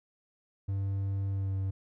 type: tone with pitch glide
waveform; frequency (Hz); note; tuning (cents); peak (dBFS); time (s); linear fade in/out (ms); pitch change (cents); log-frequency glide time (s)
triangle; 98 to 96.32; G2 to G2; 0 to -30; -27; 0.68-1.71; 10; -30; 1.3-1.55
effects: none